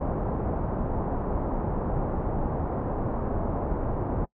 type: low-pass noise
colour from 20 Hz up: pink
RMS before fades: -28 dBFS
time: 0-4.26 s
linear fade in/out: 20 ms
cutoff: 970 Hz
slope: 24 dB/octave
effects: noise-tail reverb RT60 0.1 s tail -24 dB re dry